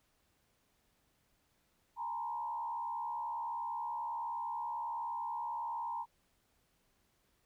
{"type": "tone with frequency modulation", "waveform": "sine", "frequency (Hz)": 936, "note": "A#5", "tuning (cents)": 7, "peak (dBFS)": -36, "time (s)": [1.96, 6.06], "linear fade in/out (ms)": 50, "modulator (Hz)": 70.7, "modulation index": 0.92, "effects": ["pink hiss -75 dBFS RMS until 7.45 s"]}